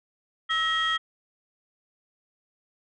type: tone cluster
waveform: sine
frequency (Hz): 1301 / 1896 / 3239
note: E6 / A#6 / G#7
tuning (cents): -23 / +29 / -44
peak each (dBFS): -26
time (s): 0.49-0.98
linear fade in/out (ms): 20
effects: tanh soft clip ceiling -17 dBFS